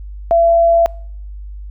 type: tone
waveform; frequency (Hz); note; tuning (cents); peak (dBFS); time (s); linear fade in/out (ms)
sine; 674; E5; +38; -8; 0.31-0.86; 0
effects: noise-tail reverb RT60 0.6 s tail -25 dB re dry + added 50 Hz sine -27 dBFS peak until 1.7 s